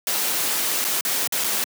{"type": "noise with dropouts", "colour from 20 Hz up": "white", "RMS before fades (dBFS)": -23, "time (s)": [0.07, 1.64], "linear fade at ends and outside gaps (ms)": 1, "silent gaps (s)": [[0.843, 0.849], [1.009, 1.05], [1.274, 1.323], [1.439, 1.443]], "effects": ["high-pass 200 Hz 12 dB/octave"]}